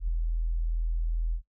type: tone with ADSR envelope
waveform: sine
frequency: 41.2 Hz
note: E1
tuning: in tune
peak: -23 dBFS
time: 0-1.42 s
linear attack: 79 ms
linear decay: 3 ms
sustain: -2 dB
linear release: 84 ms
effects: noise-tail reverb RT60 0.1 s tail -19 dB re dry